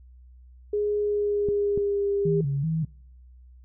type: tone with pitch glide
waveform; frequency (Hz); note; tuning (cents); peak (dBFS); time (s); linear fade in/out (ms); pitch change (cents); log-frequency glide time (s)
sine; 415.3 to 401.6; G#4 to G4; 0 to +42; -22; 0.73-2.41; 5; -58; 0.99-2.1
type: clicks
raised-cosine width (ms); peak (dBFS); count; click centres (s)
3; -18; 2; 1.487 / 1.776
type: tone with vibrato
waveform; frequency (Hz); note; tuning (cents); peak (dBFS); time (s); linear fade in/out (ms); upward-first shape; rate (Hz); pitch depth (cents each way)
sine; 149.9; D3; +36; -23; 2.25-2.85; 5; square; 2.6; 120
effects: noise-tail reverb RT60 0.8 s tail -25 dB re dry + added 62 Hz sine -47 dBFS peak until 3.64 s